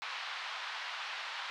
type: band-pass noise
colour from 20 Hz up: pink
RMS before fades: -41 dBFS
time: 0.02-1.5 s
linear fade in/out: 0 ms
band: 920 to 4200 Hz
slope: 24 dB/octave
effects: none